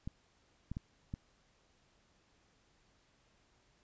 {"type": "clicks", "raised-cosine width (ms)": 5, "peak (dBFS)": -27, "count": 4, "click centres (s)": [0.075, 0.716, 0.769, 1.139], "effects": ["pink hiss -71 dBFS RMS until 3.83 s", "resampled to 16000 Hz"]}